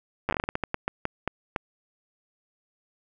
slowing click train, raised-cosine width 0.5 ms, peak -11 dBFS, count 16, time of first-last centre 0.29-1.562 s, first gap 9 ms, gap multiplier 1.28, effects none

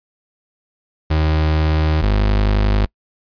35% pulse tone pair in turn, 77.78 / 51.31 Hz, D#2 / G#1, 0 / -20 cents, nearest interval perfect fifth, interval 720 cents, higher first, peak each -12 / -11 dBFS, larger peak second, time 1.1-2.02 / 2.02-2.86 s, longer first, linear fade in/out 10 ms, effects noise-tail reverb RT60 0.1 s tail -26 dB re dry + resampled to 11025 Hz

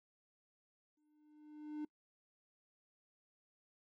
triangle tone with exponential growth, 301.4 Hz, D4, 45 cents sharp, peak -36 dBFS, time 0.97-1.85 s, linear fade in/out 5 ms, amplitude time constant 190 ms, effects noise-tail reverb RT60 0.1 s tail -25 dB re dry

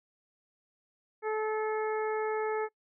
harmonic tone, 433.1 Hz, A4, 27 cents flat, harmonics 1 / 2 / 3 / 4 / 5, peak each -30 / -36 / -40 / -42 / -44 dBFS, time 1.22-2.69 s, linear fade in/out 50 ms, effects noise-tail reverb RT60 0.1 s tail -24 dB re dry

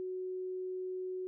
sine tone, 370 Hz, F#4, in tune, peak -36 dBFS, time 0-1.27 s, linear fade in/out 0 ms, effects none

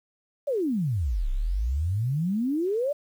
sine exponential two-way sweep, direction down then up, 603 to 30.48 to 603 Hz, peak -23 dBFS, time 0.47-2.93 s, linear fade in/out 10 ms, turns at 1.3 s, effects 9-bit

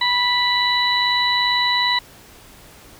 harmonic tone with a mistuned harmonic, 987.8 Hz, B5, in tune, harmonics 1 / 2 / 3 / 4, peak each -21 / -21 / -30 / -19 dBFS, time 0.01-1.99 s, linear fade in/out 5 ms, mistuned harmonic 1, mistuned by -15 cents, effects pink hiss -45 dBFS RMS until 2.99 s

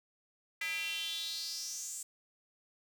square tone with high-pass filter sweep, 182.2 Hz, F#3, 26 cents flat, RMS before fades -39 dBFS, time 0.61-2.03 s, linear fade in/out 5 ms, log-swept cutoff 2100 to 7900 Hz, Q 5.5, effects none

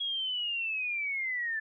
sine linear sweep, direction down, 3322 to 1739 Hz, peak -30 dBFS, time 0-1.6 s, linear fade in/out 10 ms, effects none

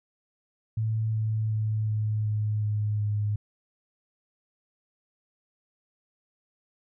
sine tone with pitch steps, 110.4 / 109.38 / 108.38 / 107.38 / 106.39 / 105.41 / 104.44 Hz, A2 / A2 / A2 / A2 / G#2 / G#2 / G#2, +6 / -10 / -26 / -42 / +42 / +26 / +10 cents, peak -24 dBFS, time 0.77-3.36 s, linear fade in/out 5 ms, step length 370 ms, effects none

